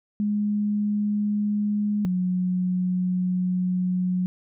sine tone pair in turn, 207.7 / 182.18 Hz, G#3 / F#3, 0 / -27 cents, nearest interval major second, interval 227 cents, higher first, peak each -21 dBFS, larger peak neither, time 0.2-2.05 / 2.05-4.26 s, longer second, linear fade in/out 0 ms, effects none

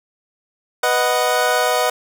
25% pulse chord, B major, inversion none, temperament equal, 493.9 / 622.3 / 740 Hz, B4 / D#5 / F#5, 0 / 0 / 0 cents, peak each -16 dBFS, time 0.83-1.9 s, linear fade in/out 5 ms, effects none

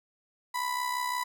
35% pulse tone with amplitude modulation, 990 Hz, B5, 4 cents sharp, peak -25 dBFS, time 0.54-1.24 s, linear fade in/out 10 ms, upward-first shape sine, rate 65.8 Hz, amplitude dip 55%, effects none

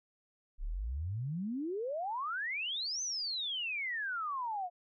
sine exponential two-way sweep, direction up then down, 30.87 to 6272 to 690 Hz, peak -34 dBFS, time 0.58-4.7 s, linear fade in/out 50 ms, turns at 3.02 s, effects none

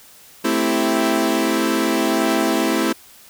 sawtooth chord, A minor seventh, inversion none, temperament equal, 220 / 261.6 / 329.6 / 392 Hz, A3 / C4 / E4 / G4, 0 / 0 / 0 / 0 cents, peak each -19 / -18 / -16 / -22 dBFS, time 0.44-2.93 s, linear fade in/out 10 ms, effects white hiss -46 dBFS RMS until 3.29 s

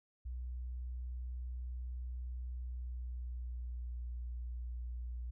sine tone with pitch glide, 61.74 to 60.23 Hz, B1 to B1, 0 to -43 cents, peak -39 dBFS, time 0.25-5.31 s, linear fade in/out 10 ms, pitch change -43 cents, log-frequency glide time 2.58-4.05 s, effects none

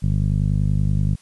15% pulse tone with low-pass filter, 50.5 Hz, G#1, 48 cents flat, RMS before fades -19 dBFS, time 0.02-1.16 s, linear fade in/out 20 ms, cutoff 160 Hz, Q 1.5, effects white hiss -54 dBFS RMS until 1.21 s + resampled to 24000 Hz

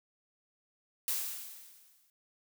blue noise with exponential decay, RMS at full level -31 dBFS, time 1.08-2.1 s, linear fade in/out 0 ms, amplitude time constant 220 ms, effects none

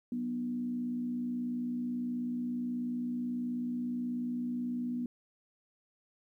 sine tone with frequency modulation, 243.7 Hz, B3, 23 cents flat, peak -32 dBFS, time 0.12-5.06 s, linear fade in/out 2 ms, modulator 58.5 Hz, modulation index 0.42, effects 12-bit

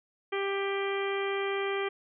harmonic tone, 394.7 Hz, G4, 12 cents sharp, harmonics 1 / 2 / 3 / 4 / 5 / 6 / 7 / 8, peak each -30 / -39 / -38 / -42 / -39 / -39 / -50 / -43 dBFS, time 0.32-1.89 s, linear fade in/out 10 ms, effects none

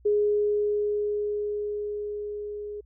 sine tone with level ramp, 415.7 Hz, G#4, 2 cents sharp, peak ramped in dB -19 to -33 dBFS, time 0.05-2.81 s, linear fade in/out 10 ms, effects added 60 Hz sine -53 dBFS peak until 2.85 s

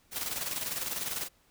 white noise with tremolo, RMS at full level -33 dBFS, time 0.11-1.29 s, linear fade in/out 50 ms, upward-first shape square, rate 20 Hz, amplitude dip 50%, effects pink hiss -66 dBFS RMS until 1.5 s

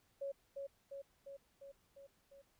sine tone with echo, 554.4 Hz, C#5, in tune, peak -39 dBFS, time 0.21-0.32 s, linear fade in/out 10 ms, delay 350 ms, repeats 6, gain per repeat -3 dB, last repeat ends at 2.42 s, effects pink hiss -75 dBFS RMS until 2.59 s

